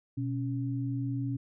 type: tone pair together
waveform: sine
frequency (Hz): 123.47 / 277.2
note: B2 / C#4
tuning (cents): 0 / 0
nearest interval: octave + major second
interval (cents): 1400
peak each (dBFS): -31 / -34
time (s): 0.17-1.37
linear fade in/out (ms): 10
effects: none